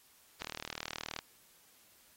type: click train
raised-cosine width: 0.2 ms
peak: -21 dBFS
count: 31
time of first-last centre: 0.42-1.189 s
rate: 39 Hz
effects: white hiss -64 dBFS RMS until 2.16 s + AAC 48 kbps